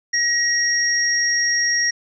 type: tone pair together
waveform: sine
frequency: 1899 / 5607 Hz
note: A#6 / F8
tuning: +32 / +6 cents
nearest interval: octave + perfect fifth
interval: 1874 cents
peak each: -19 dBFS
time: 0.13-1.91 s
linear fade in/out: 10 ms
effects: none